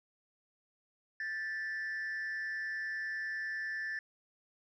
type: tone with frequency modulation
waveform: sine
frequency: 1760 Hz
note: A6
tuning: in tune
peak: -33 dBFS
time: 1.2-3.99 s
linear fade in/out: 2 ms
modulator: 170 Hz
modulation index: 0.47
effects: tanh soft clip ceiling -34 dBFS